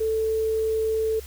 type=tone; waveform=sine; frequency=441.5 Hz; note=A4; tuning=6 cents sharp; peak=-21 dBFS; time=0-1.2 s; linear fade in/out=10 ms; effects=added 69 Hz sine -39 dBFS peak until 1.26 s + white hiss -46 dBFS RMS until 1.26 s